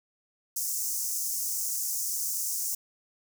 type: high-pass noise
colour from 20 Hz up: pink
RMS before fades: -31 dBFS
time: 0.56-2.75 s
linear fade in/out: 5 ms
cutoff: 5700 Hz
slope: 48 dB/octave
effects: none